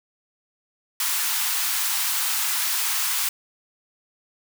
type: high-pass noise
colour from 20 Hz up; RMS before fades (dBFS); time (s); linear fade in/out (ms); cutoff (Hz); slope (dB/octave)
white; -24; 1-3.29; 2; 830; 48
effects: none